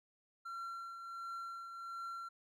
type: tone with tremolo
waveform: triangle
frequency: 1364 Hz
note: F6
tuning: 41 cents flat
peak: -39 dBFS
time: 0.45-2.29 s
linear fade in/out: 10 ms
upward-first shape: triangle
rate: 1.4 Hz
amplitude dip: 50%
effects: none